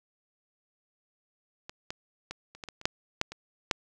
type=clicks; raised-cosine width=0.2 ms; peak=-23 / -18 / -20 / -30 / -22 / -23 / -28 / -7 / -9 / -24 / -7 dBFS; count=11; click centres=1.695 / 1.905 / 2.31 / 2.55 / 2.638 / 2.687 / 2.814 / 2.855 / 3.214 / 3.32 / 3.712 s; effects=none